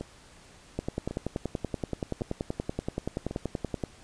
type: two click trains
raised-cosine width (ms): 2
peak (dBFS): -21 / -16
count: 4 / 33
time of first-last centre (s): 0.01-3.31 / 0.79-3.838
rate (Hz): 0.909 / 10.5
effects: pink hiss -54 dBFS RMS until 4.03 s + resampled to 22050 Hz